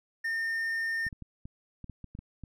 triangle tone, 1818 Hz, A#6, 44 cents flat, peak -27 dBFS, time 0.24-1.09 s, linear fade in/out 10 ms
clicks, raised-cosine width 5 ms, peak -30 dBFS, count 10, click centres 1.067 / 1.128 / 1.223 / 1.455 / 1.843 / 1.897 / 2.043 / 2.151 / 2.19 / 2.437 s
effects none

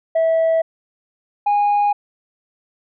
sine tone pair in turn, 652 / 821.5 Hz, E5 / G#5, -19 / -19 cents, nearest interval major third, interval 400 cents, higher second, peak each -11 dBFS, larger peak neither, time 0.15-0.62 / 1.46-1.93 s, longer neither, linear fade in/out 10 ms, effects tanh soft clip ceiling -12 dBFS

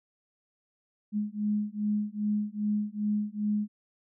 sine beating tone pair, 208.1 / 210.6 Hz, G#3 / G#3, +4 / +24 cents, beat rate 2.5 Hz, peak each -30 / -30 dBFS, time 1.12-3.68 s, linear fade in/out 50 ms, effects none

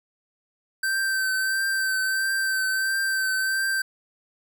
square tone with vibrato, 1553 Hz, G6, 17 cents flat, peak -23 dBFS, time 0.83-3.82 s, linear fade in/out 5 ms, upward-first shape triangle, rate 1.5 Hz, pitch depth 27 cents each way, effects none

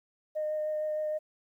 sine tone with vibrato, 613 Hz, D#5, 26 cents flat, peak -28 dBFS, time 0.35-1.19 s, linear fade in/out 20 ms, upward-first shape sine, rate 6.5 Hz, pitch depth 10 cents each way, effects tanh soft clip ceiling -25 dBFS + 11-bit

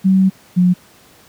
sine tone pair in turn, 190 / 179.92 Hz, F#3 / F#3, +46 / -48 cents, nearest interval minor second, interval 94 cents, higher first, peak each -8 dBFS, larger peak neither, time 0.04-0.3 / 0.56-0.74 s, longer first, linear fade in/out 20 ms, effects pink hiss -47 dBFS RMS until 1.28 s + high-pass 100 Hz 12 dB/octave

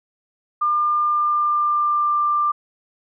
sine tone with pitch glide, 1200 to 1186.9 Hz, D6 to D6, +37 to +18 cents, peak -16 dBFS, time 0.61-2.52 s, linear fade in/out 10 ms, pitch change -19 cents, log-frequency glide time 1.05-2.21 s, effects none

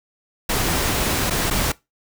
pink noise with dropouts, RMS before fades -21 dBFS, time 0.49-1.72 s, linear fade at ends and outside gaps 5 ms, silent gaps 1.299-1.306 / 1.502-1.508 s, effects noise-tail reverb RT60 0.2 s tail -20 dB re dry

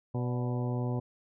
harmonic tone with a mistuned harmonic, 123.47 Hz, B2, in tune, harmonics 1 / 2 / 3 / 4 / 5 / 6 / 7 / 8, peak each -30 / -36 / -40 / -42 / -44 / -46 / -47 / -48 dBFS, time 0.14-1 s, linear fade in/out 10 ms, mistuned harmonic 5, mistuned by -62 cents, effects none

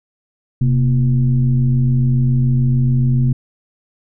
sine tone with frequency modulation, 130 Hz, C3, 11 cents flat, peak -11 dBFS, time 0.61-3.33 s, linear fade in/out 5 ms, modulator 107 Hz, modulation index 0.64, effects none

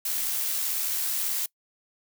blue noise with amplitude modulation, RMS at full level -27 dBFS, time 0.05-1.46 s, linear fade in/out 5 ms, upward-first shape sine, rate 78.3 Hz, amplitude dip 25%, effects noise-tail reverb RT60 0.1 s tail -23 dB re dry

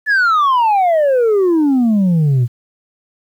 sine exponential sweep, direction down, 1755 to 115.6 Hz, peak -7 dBFS, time 0.06-2.48 s, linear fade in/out 50 ms, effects tanh soft clip ceiling -9 dBFS + 8-bit

